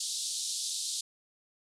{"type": "band-pass noise", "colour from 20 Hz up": "pink", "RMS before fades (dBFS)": -35, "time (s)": [0, 1.01], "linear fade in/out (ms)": 5, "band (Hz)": [3600, 10000], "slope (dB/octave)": 48, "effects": []}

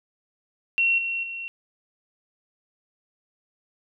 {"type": "tone with level steps", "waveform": "sine", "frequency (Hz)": 2728, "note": "F7", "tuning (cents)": -41, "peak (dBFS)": [-18, -25, -31], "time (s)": [0.78, 1.48], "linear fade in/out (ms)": 0, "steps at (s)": [0.98, 1.23], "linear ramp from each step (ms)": 5, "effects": []}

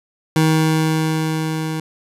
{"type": "tone with level ramp", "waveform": "25% pulse", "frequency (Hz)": 158.2, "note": "D#3", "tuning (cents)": 29, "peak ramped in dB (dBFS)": [-8, -18], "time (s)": [0.36, 1.8], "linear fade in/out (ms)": 2, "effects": ["resampled to 32000 Hz"]}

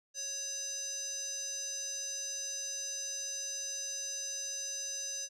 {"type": "tone with band-pass filter", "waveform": "square", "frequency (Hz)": 554.4, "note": "C#5", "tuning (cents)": 0, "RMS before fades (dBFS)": -39, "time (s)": [0.14, 5.29], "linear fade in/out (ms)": 50, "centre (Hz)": 5900, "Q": 8.7, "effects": []}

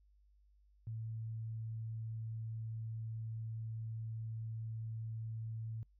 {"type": "tone", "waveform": "sine", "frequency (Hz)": 111.9, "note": "A2", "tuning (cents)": 30, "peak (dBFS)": -40, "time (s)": [0.87, 5.83], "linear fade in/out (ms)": 0, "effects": ["noise-tail reverb RT60 0.1 s tail -24 dB re dry", "added 50 Hz sine -65 dBFS peak until 5.99 s"]}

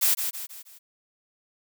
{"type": "noise with echo", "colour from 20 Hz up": "blue", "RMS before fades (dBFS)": -21, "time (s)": [0.01, 0.15], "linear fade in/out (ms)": 20, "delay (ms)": 160, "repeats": 4, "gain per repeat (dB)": -7, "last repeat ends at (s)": 0.79, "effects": []}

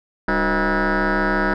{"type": "tone with frequency modulation", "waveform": "sine", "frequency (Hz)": 631, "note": "D#5", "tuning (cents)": 24, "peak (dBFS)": -14, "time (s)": [0.28, 1.54], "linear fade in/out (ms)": 5, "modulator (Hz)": 166, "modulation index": 6.5, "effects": ["tanh soft clip ceiling -15 dBFS"]}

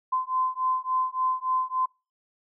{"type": "beating tone pair", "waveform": "sine", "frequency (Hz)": [1028, 1031.5], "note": ["C6", "C6"], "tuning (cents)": [-31, -25], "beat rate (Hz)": 3.5, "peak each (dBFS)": -27, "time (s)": [0.12, 1.86], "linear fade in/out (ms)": 10, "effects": ["noise-tail reverb RT60 0.3 s tail -25 dB re dry"]}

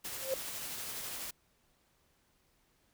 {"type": "noise with tremolo", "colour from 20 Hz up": "white", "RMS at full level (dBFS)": -40, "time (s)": [0.04, 1.31], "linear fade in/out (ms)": 10, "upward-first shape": "triangle", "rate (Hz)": 12, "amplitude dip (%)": 30}
{"type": "tone with exponential growth", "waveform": "sine", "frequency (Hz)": 530, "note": "C5", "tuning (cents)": 22, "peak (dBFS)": -27, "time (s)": [0.14, 0.34], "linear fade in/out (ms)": 2, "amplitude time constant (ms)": 42}
{"effects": ["pink hiss -72 dBFS RMS until 2.93 s"]}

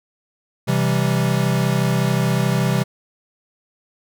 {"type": "chord", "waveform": "square", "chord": "C major", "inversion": "none", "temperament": "equal", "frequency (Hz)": [130.81, 164.81, 196], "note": ["C3", "E3", "G3"], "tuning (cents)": [0, 0, 0], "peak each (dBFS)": [-20, -22, -23], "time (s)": [0.67, 2.84], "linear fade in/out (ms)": 20, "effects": []}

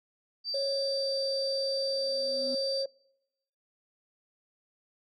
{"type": "tone", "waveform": "sine", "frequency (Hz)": 4660, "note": "D8", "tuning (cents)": -14, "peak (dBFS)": -30, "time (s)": [0.44, 2.86], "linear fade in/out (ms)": 50}
{"type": "tone with pitch glide", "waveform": "sine", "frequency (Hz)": [550, 543.1], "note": ["C#5", "C#5"], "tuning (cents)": [-14, -36], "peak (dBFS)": -28, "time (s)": [0.54, 2.86], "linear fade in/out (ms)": 5, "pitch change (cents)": -22, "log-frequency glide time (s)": [0.69, 1.21]}
{"type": "tone with exponential growth", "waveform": "sine", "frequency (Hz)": 254.3, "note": "C4", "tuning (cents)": -49, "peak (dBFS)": -33, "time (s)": [1.76, 2.55], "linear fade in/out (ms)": 5, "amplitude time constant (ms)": 170}
{"effects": ["noise-tail reverb RT60 0.9 s tail -26 dB re dry", "tanh soft clip ceiling -23 dBFS"]}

